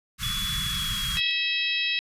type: band-stop noise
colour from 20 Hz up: pink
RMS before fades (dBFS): -31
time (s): 0.18-1.21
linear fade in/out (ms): 50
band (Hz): 210 to 1100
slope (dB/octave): 96
type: tone with pitch glide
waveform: sine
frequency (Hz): 3400 to 3280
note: G#7 to G#7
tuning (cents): +40 to -22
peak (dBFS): -28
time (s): 0.23-1.31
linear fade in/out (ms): 0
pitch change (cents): -62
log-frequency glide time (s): 0.54-1.19
type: harmonic tone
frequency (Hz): 648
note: E5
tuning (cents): -30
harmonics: 3 / 4 / 5 / 6 / 7 / 8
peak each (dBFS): -33 / -27 / -30 / -29 / -42 / -37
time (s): 1.17-1.99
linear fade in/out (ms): 0
effects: resampled to 32000 Hz